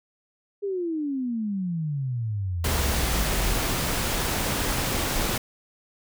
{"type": "exponential sweep", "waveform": "sine", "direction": "down", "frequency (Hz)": [411.7, 38.89], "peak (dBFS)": -25, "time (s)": [0.62, 3.59], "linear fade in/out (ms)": 20}
{"type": "noise", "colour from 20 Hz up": "pink", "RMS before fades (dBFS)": -26, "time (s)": [2.64, 5.38], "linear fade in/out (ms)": 5}
{"effects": []}